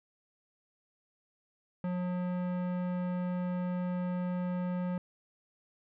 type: tone with tanh clipping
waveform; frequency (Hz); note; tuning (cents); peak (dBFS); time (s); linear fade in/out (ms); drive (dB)
sine; 179.8; F#3; -49; -33; 1.84-4.98; 2; 17
effects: none

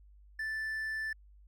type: tone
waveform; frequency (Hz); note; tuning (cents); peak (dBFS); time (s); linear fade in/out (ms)
triangle; 1760; A6; 0; -32; 0.39-1.13; 5
effects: added 50 Hz sine -55 dBFS peak until 1.47 s

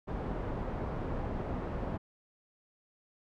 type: low-pass noise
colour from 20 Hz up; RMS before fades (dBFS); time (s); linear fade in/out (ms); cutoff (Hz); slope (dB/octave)
pink; -36; 0.07-1.98; 20; 910; 12
effects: none

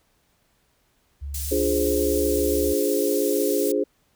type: tone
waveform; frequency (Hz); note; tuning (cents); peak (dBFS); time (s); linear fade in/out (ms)
sine; 70.7; C#2; +35; -29; 1.21-2.74; 20
type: high-pass noise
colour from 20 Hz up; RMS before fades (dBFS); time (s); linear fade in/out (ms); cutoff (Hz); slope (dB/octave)
pink; -32; 1.34-3.72; 5; 7600; 12
type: chord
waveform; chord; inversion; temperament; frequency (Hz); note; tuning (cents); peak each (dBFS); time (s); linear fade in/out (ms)
sine; D half-diminished seventh; none; equal; 293.7 / 349.2 / 415.3 / 523.3; D4 / F4 / Ab4 / C5; 0 / 0 / 0 / 0; -26 / -27 / -23 / -26; 1.51-3.84; 10
effects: pink hiss -66 dBFS RMS until 4.15 s

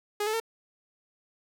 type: tone with pitch steps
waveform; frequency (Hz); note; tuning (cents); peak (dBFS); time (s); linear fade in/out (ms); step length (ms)
sawtooth; 415.3 / 433.7 / 452.9; G#4 / A4 / A#4; 0 / -25 / -50; -23; 0.2-0.401; 5; 67
effects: none

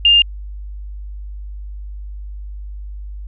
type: tone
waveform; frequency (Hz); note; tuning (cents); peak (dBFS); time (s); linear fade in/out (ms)
sine; 2808; F7; +9; -7; 0.05-0.22; 2
effects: added 50 Hz sine -27 dBFS peak until 3.27 s

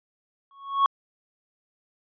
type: tone with exponential growth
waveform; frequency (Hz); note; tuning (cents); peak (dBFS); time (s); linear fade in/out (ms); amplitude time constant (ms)
triangle; 1105; C#6; -6; -12; 0.51-0.86; 1; 74
effects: resampled to 11025 Hz

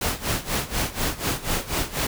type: noise with tremolo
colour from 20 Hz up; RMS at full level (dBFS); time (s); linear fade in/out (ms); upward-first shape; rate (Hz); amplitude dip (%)
pink; -23; 0.01-2.07; 5; sine; 4.1; 85
effects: none

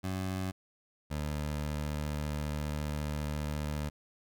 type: tone pair in turn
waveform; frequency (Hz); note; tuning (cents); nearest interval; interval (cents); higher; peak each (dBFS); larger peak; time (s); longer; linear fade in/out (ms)
20% pulse; 94.1 / 74.69; F#2 / D2; +30 / +30; major third; 400; first; -28; neither; 0.03-0.52 / 1.1-3.9; second; 20
effects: none

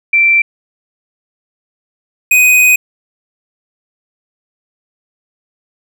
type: tone pair in turn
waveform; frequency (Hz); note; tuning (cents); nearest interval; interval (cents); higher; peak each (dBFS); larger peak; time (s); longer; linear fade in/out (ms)
sine / square; 2346 / 2498; D7 / D#7; -2 / +6; minor second; 108; second; -6; neither; 0.13-0.42 / 2.31-2.76; second; 5
effects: none

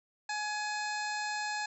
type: harmonic tone with a mistuned harmonic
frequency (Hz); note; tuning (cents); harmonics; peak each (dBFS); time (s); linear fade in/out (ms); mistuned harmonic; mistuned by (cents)
842; G#5; +24; 1 / 2 / 3 / 4 / 5 / 6 / 7 / 8 / 9; -36 / -37 / -43 / -53 / -43 / -48 / -54 / -49 / -48; 0.29-1.66; 5; 4; +99
effects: none

